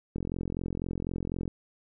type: click train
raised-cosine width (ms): 3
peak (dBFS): -20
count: 59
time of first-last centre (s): 0.16-1.478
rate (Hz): 44
effects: none